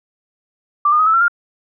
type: tone with pitch steps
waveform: sine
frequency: 1174.7 / 1217.5 / 1261.9 / 1307.9 / 1355.6 / 1405.1 Hz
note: D6 / D#6 / D#6 / E6 / E6 / F6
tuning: 0 / -38 / +24 / -14 / +48 / +10 cents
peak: -10 dBFS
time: 0.85-1.282 s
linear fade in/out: 5 ms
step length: 72 ms
effects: none